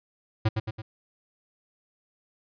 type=tone with echo; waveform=square; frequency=109.3 Hz; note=A2; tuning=11 cents flat; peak=-20 dBFS; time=0.45-0.49 s; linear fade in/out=10 ms; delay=110 ms; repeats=3; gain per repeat=-5 dB; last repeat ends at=0.82 s; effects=resampled to 11025 Hz